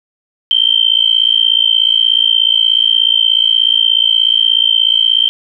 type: tone with amplitude modulation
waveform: sine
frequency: 3121 Hz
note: G7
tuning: 8 cents flat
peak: -4 dBFS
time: 0.51-5.29 s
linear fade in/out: 0 ms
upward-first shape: sine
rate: 56.7 Hz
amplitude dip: 95%
effects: none